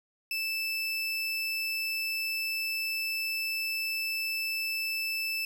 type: tone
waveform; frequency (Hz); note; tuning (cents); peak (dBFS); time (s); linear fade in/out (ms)
30% pulse; 2637; E7; 0; -27; 0.31-5.45; 2
effects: 10-bit